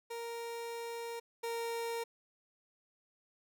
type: tone pair in turn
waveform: 30% pulse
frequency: 466.2 / 463.9 Hz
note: A#4 / A#4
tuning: 0 / -8 cents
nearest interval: unison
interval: 8 cents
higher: first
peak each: -37 / -33 dBFS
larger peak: second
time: 0.1-1.2 / 1.43-2.04 s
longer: first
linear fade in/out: 10 ms
effects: none